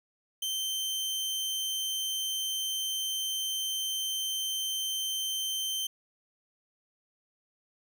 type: tone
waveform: sawtooth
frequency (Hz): 3110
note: G7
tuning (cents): -14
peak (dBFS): -27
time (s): 0.42-5.87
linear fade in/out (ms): 5
effects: none